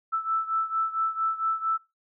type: beating tone pair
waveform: sine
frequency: 1318.5 / 1322.9 Hz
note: E6 / E6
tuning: 0 / +6 cents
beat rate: 4.4 Hz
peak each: -26 / -29 dBFS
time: 0.12-1.78 s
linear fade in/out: 20 ms
effects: noise-tail reverb RT60 0.2 s tail -19 dB re dry